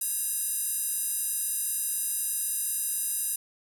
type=tone with high-pass filter; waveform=square; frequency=553 Hz; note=C#5; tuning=4 cents flat; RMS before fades=-30 dBFS; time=0.01-3.36 s; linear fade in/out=5 ms; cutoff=10000 Hz; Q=2.5; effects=9-bit